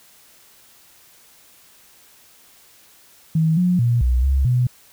sine tone with pitch steps, 160.3 / 179.5 / 119.2 / 61.9 / 67.5 / 124.1 Hz, E3 / F3 / A#2 / B1 / C#2 / B2, -48 / +48 / +39 / +5 / -45 / +9 cents, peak -14 dBFS, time 3.35-4.67 s, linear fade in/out 5 ms, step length 220 ms, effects white hiss -51 dBFS RMS until 4.92 s

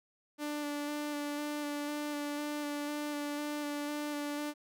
sawtooth tone with vibrato, 293.7 Hz, D4, in tune, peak -31 dBFS, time 0.38-4.54 s, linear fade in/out 50 ms, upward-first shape square, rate 2 Hz, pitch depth 13 cents each way, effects none

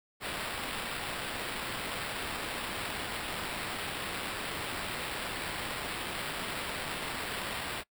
blue noise with sample-and-hold, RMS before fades -37 dBFS, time 0.2-7.84 s, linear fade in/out 50 ms, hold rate 6300 Hz, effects noise-tail reverb RT60 0.1 s tail -22 dB re dry

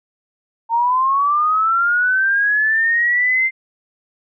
sine linear sweep, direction up, 907 to 2098 Hz, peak -13 dBFS, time 0.69-3.51 s, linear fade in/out 50 ms, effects none

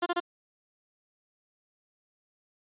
15% pulse tone bursts, 349.2 Hz, F4, in tune, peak -19 dBFS, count 3, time 0.02-0.202 s, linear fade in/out 10 ms, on 42 ms, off 28 ms, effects resampled to 8000 Hz

